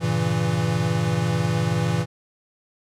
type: chord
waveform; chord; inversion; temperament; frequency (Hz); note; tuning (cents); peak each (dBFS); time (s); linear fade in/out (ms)
square; G diminished seventh; none; equal; 98 / 116.54 / 138.59 / 164.81; G2 / Bb2 / Db3 / Fb3; 0 / 0 / 0 / 0; -30 / -25 / -30 / -24; 0-2.06; 50
effects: low-pass 9000 Hz 12 dB/octave